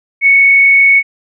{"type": "tone with frequency modulation", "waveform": "sine", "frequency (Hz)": 2217, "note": "C#7", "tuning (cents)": 0, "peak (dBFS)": -4, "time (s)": [0.21, 1.03], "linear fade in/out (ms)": 50, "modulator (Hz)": 33.4, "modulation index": 0.43, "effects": []}